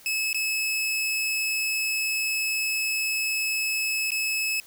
sawtooth tone with dropouts, 2591 Hz, E7, 30 cents flat, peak -21 dBFS, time 0.06-4.6 s, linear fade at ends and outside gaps 1 ms, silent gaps 0.33-0.345 / 4.106-4.118 s, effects white hiss -51 dBFS RMS until 4.66 s

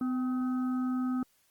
harmonic tone with a mistuned harmonic, 254 Hz, B3, 49 cents sharp, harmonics 1 / 3 / 5 / 6, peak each -28 / -47 / -42 / -54 dBFS, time 0.01-1.23 s, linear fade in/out 2 ms, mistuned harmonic 3, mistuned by +43 cents, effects white hiss -69 dBFS RMS until 1.5 s + Opus 24 kbps

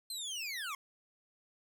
25% pulse linear sweep, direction down, 4200 to 1046.5 Hz, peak -34 dBFS, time 0.1-0.75 s, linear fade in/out 2 ms, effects none

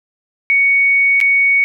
sine tone with dropouts, 2230 Hz, C#7, 10 cents sharp, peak -9 dBFS, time 0.5-1.64 s, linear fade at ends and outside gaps 0 ms, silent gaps 1.203-1.212 s, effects none

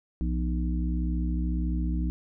harmonic tone with a mistuned harmonic, 61.74 Hz, B1, in tune, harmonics 1 / 3 / 4 / 5, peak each -26 / -32 / -37 / -36 dBFS, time 0.21-2.1 s, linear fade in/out 0 ms, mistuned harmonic 3, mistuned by -120 cents, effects none

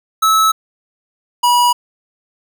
square tone pair in turn, 1300 / 970.2 Hz, E6 / B5, -24 / -31 cents, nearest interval perfect fourth, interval 507 cents, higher first, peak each -10 dBFS, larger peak neither, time 0.22-0.52 / 1.43-1.73 s, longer neither, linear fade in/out 10 ms, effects none

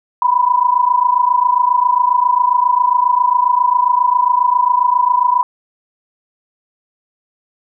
sine tone pair together, 975.6 / 1003 Hz, B5 / B5, -21 / +26 cents, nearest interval unison, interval 47 cents, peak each -13 dBFS, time 0.22-5.43 s, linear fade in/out 2 ms, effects none

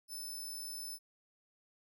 15% pulse tone, 5274 Hz, E8, in tune, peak -36 dBFS, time 0.08-0.99 s, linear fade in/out 50 ms, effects none

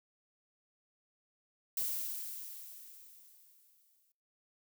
violet noise with exponential decay, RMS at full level -34 dBFS, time 1.77-4.12 s, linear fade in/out 2 ms, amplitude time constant 510 ms, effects noise-tail reverb RT60 0.7 s tail -26 dB re dry

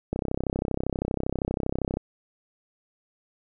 click train, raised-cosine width 2 ms, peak -13 dBFS, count 61, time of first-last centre 0.13-1.97 s, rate 32.6 Hz, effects none

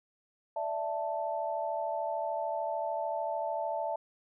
sine chord, D suspended second, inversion none, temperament just, 587.3 / 660.7 / 881 Hz, D5 / E5 / A5, 0 / +4 / +2 cents, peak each -37 / -34 / -35 dBFS, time 0.56-3.96 s, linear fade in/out 5 ms, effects none

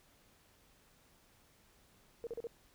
sine tone bursts, 466.2 Hz, A#4, in tune, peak -38 dBFS, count 4, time 2.24-2.47 s, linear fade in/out 0 ms, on 29 ms, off 38 ms, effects pink hiss -67 dBFS RMS until 2.74 s

